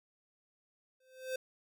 square tone with exponential growth, 518 Hz, C5, 17 cents flat, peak -33 dBFS, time 1-1.36 s, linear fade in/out 5 ms, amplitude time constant 78 ms, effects none

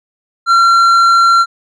triangle tone with tanh clipping, 1367 Hz, F6, 37 cents flat, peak -7 dBFS, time 0.46-1.46 s, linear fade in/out 50 ms, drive 12 dB, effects none

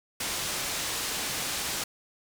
white low-pass noise, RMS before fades -32 dBFS, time 0.2-1.84 s, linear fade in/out 5 ms, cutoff 8500 Hz, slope 12 dB/octave, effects none

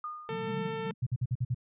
sine tone with exponential decay, 1222 Hz, D#6, 32 cents flat, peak -33 dBFS, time 0.04-0.73 s, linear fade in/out 2 ms, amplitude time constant 150 ms
white band-pass noise, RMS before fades -38 dBFS, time 0.29-0.94 s, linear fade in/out 20 ms, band 120 to 220 Hz, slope 96 dB/octave
sawtooth tone, 447.4 Hz, A4, 29 cents sharp, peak -30 dBFS, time 0.29-0.91 s, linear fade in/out 0 ms
sine tone bursts, 123.4 Hz, B2, 1 cent flat, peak -26 dBFS, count 6, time 1.02-1.546 s, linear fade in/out 10 ms, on 46 ms, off 50 ms
effects resampled to 8000 Hz

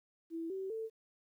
sine tone with pitch steps, 329.6 / 383 / 445.1 Hz, E4 / G4 / A4, 0 / -40 / +20 cents, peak -37 dBFS, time 0.3-0.9 s, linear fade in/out 50 ms, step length 200 ms, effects 12-bit

